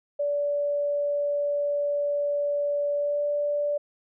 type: tone with pitch glide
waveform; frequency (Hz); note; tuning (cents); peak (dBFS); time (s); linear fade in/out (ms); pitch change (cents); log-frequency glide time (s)
sine; 578 to 583.4; D5 to D5; -28 to -12; -23; 0.19-3.78; 10; +16; 2.95-3.23
effects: none